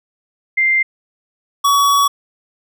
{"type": "tone pair in turn", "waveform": ["sine", "square"], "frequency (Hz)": [2093, 1129.4], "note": ["C7", "C#6"], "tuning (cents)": [0, 32], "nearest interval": "major seventh", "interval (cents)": 1068, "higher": "first", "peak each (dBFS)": -11, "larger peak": "neither", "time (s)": [[0.57, 0.83], [1.64, 2.08]], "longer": "second", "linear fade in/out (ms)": 10, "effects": []}